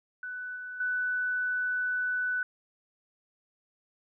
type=tone with level steps; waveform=sine; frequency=1493 Hz; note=F#6; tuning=15 cents sharp; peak=-35 / -37 / -27 dBFS; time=0.23-2.43 s; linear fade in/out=2 ms; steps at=0.56 / 0.8 s; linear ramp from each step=5 ms; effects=none